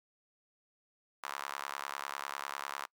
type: tone with high-pass filter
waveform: sawtooth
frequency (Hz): 70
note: C#2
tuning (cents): +18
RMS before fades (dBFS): -41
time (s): 1.23-2.86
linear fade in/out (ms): 10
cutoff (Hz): 1100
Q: 2.4
effects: noise-tail reverb RT60 0.1 s tail -25 dB re dry